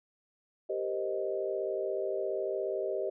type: chord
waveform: sine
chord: C minor seventh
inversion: second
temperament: equal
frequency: 392 / 466.2 / 523.3 / 622.3 Hz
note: G4 / Bb4 / C5 / Eb5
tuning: 0 / 0 / 0 / 0 cents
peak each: -34 / -40 / -37 / -35 dBFS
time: 0.69-3.1 s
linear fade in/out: 10 ms
effects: none